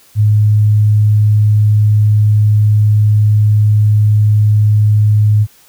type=tone; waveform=sine; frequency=105.7 Hz; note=G#2; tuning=31 cents sharp; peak=-6 dBFS; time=0.15-5.47 s; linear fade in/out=50 ms; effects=white hiss -46 dBFS RMS until 5.68 s